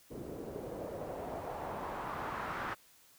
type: noise with low-pass filter sweep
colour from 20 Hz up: white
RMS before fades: -41 dBFS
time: 0.1-2.75 s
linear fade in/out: 20 ms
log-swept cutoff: 370 to 1400 Hz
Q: 2
effects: white hiss -63 dBFS RMS until 3.18 s